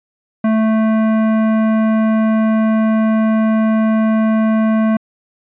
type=tone with hard clipping; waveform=sine; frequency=220 Hz; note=A3; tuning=in tune; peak=-13 dBFS; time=0.44-4.97 s; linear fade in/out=5 ms; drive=14 dB; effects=resampled to 8000 Hz